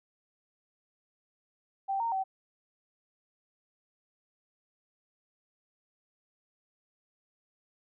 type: tone with pitch steps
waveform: sine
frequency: 781 / 922 / 766 Hz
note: G5 / A#5 / G5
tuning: -7 / -19 / -40 cents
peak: -28 dBFS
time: 1.88-2.24 s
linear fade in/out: 20 ms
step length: 120 ms
effects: none